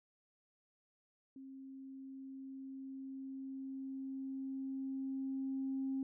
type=tone with level ramp; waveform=sine; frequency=267.7 Hz; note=C4; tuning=40 cents sharp; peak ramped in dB=-49 to -34 dBFS; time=1.36-6.03 s; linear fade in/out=2 ms; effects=tanh soft clip ceiling -30 dBFS